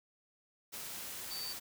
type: tone in noise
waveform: sine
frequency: 4583 Hz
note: D8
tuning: 43 cents flat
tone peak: -40 dBFS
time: 1.3-1.54 s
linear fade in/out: 20 ms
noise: white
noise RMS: -44 dBFS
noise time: 0.72-1.6 s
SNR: +1 dB
effects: none